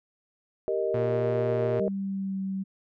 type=chord; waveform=sine; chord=Eb major; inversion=first; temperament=equal; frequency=392 / 466.2 / 622.3 Hz; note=G4 / Bb4 / Eb5; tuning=0 / 0 / 0 cents; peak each=-29 dBFS; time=0.68-1.88 s; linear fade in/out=0 ms
type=tone; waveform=sawtooth; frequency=118.6 Hz; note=A#2; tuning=30 cents sharp; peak=-25 dBFS; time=0.94-1.8 s; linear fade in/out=5 ms
type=tone with pitch glide; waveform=sine; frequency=195.9 to 192.42 Hz; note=G3 to G3; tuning=-1 to -32 cents; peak=-28 dBFS; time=1.79-2.64 s; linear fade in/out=20 ms; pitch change=-31 cents; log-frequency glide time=1.97-2.42 s
effects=low-pass 2000 Hz 12 dB/octave